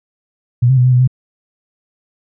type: tone with pitch steps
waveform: sine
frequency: 121.5 / 132.2 / 124.7 / 127.7 / 124.5 / 128.5 Hz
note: B2 / C3 / B2 / C3 / B2 / C3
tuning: -28 / +18 / +17 / -42 / +14 / -31 cents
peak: -7 dBFS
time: 0.62-1.076 s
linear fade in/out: 10 ms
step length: 76 ms
effects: none